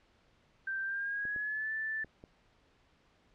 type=tone with pitch glide; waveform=sine; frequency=1568 to 1760 Hz; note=G6 to A6; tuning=0 to 0 cents; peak=-33 dBFS; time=0.67-2.04 s; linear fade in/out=5 ms; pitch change=+200 cents; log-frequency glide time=0.83-1.72 s
type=clicks; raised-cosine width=2 ms; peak=-36 dBFS; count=4; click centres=1.253 / 1.362 / 2.046 / 2.239 s
effects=pink hiss -68 dBFS RMS until 3.34 s + low-pass 4000 Hz 12 dB/octave